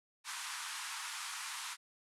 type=band-pass noise; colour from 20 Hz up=pink; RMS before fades=-43 dBFS; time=0.24-1.77 s; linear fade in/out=50 ms; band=920 to 11000 Hz; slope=48 dB/octave; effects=none